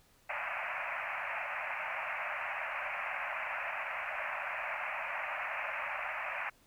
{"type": "band-pass noise", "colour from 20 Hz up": "white", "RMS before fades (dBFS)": -38, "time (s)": [0.29, 6.5], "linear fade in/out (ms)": 10, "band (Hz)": [570, 2600], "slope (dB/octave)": 96, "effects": ["pink hiss -66 dBFS RMS until 6.66 s"]}